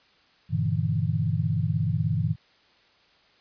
sine chord, E half-diminished seventh, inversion first, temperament just, 98.89 / 118.67 / 148.33 / 164.81 Hz, G2 / Bb2 / D3 / E3, +16 / +31 / +18 / 0 cents, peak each -28 dBFS, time 0.49-2.36 s, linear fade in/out 50 ms, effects white hiss -60 dBFS RMS until 3.4 s + resampled to 11025 Hz

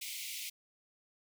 pink high-pass noise, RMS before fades -42 dBFS, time 0.01-0.5 s, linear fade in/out 10 ms, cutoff 2100 Hz, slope 96 dB/octave, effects none

